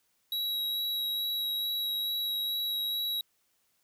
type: tone with vibrato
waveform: square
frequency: 3869 Hz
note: B7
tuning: 36 cents flat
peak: -30 dBFS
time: 0.32-3.21 s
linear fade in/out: 2 ms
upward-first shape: sine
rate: 2.3 Hz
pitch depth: 9 cents each way
effects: white hiss -73 dBFS RMS until 3.83 s